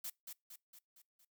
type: noise with echo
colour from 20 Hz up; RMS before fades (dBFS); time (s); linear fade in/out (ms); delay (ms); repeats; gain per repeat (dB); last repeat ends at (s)
blue; -43; 0.04-0.1; 5; 230; 5; -5; 1.25
effects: noise-tail reverb RT60 0.2 s tail -24 dB re dry